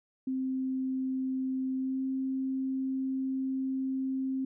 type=tone with pitch glide; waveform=sine; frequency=261.6 to 264.5 Hz; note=C4 to C4; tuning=0 to +19 cents; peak=-29 dBFS; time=0.27-4.45 s; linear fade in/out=5 ms; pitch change=+19 cents; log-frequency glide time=1.76-2.03 s; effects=none